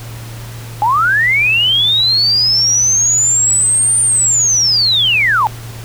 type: linear two-way sweep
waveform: sine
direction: up then down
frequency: 810 to 9080 to 810 Hz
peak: -9 dBFS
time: 0.82-5.47 s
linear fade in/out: 0 ms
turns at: 4.01 s
effects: added 115 Hz sine -27 dBFS peak until 5.84 s + pink hiss -34 dBFS RMS until 5.84 s